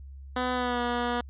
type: tone with pitch glide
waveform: 10% pulse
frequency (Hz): 251.3 to 241.5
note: B3 to B3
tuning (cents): +30 to -39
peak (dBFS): -18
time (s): 0.36-1.21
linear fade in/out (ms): 5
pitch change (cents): -69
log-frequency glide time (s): 0.53-0.81
effects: added 68 Hz sine -41 dBFS peak until 1.29 s + resampled to 8000 Hz